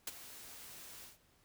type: noise with ADSR envelope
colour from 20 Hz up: white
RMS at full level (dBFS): -38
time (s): 0.07-1.18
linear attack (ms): 4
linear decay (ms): 28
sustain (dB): -14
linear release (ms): 150
effects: pink hiss -70 dBFS RMS until 1.44 s